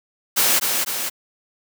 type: noise with echo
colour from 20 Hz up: white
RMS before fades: -17 dBFS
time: 0.36-0.6 s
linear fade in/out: 20 ms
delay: 250 ms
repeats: 2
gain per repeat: -4 dB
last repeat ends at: 1.1 s
effects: high-pass 200 Hz 12 dB/octave